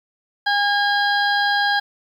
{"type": "harmonic tone", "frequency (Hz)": 814, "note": "G#5", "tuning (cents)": -35, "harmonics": [1, 2, 4, 5, 6], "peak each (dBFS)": [-20, -19, -27, -28, -30], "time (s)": [0.46, 1.8], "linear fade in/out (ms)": 10, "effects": ["8-bit"]}